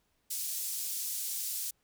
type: band-pass noise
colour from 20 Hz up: white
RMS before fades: -36 dBFS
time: 0.3-1.71 s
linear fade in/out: 10 ms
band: 5700 to 16000 Hz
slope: 12 dB/octave
effects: pink hiss -75 dBFS RMS until 1.83 s